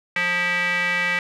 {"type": "tone with band-pass filter", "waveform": "square", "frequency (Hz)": 177.1, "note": "F3", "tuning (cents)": 24, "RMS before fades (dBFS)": -22, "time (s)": [0.16, 1.19], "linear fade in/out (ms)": 2, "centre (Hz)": 2100, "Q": 5.2, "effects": []}